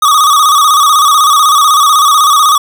square tone with vibrato, 1189 Hz, D6, 21 cents sharp, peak -5 dBFS, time 0.02-2.58 s, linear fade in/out 5 ms, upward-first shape square, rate 16 Hz, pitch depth 77 cents each way, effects none

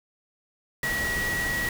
sine tone in noise, 1920 Hz, B6, 49 cents flat, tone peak -26 dBFS, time 0.83-1.69 s, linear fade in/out 2 ms, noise pink, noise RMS -32 dBFS, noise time 0.83-1.69 s, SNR +3 dB, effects none

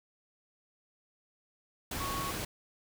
sine tone in noise, 1108.7 Hz, C#6, in tune, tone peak -36 dBFS, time 2-2.31 s, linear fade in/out 5 ms, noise pink, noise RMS -37 dBFS, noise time 1.91-2.45 s, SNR -2 dB, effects none

